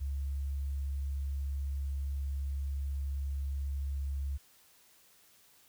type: tone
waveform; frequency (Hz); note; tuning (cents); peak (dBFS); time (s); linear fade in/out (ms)
sine; 69.3; C#2; 0; -32; 0-4.38; 20
effects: white hiss -63 dBFS RMS until 5.68 s